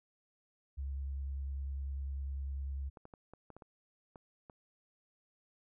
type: tone with vibrato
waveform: sine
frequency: 68.5 Hz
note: C#2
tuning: 20 cents flat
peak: -36 dBFS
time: 0.77-2.9 s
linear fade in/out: 20 ms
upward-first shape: sine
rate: 10 Hz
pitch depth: 17 cents each way
type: clicks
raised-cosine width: 1 ms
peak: -37 dBFS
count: 9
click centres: 2.972 / 3.054 / 3.138 / 3.336 / 3.503 / 3.566 / 3.622 / 4.158 / 4.498 s
effects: none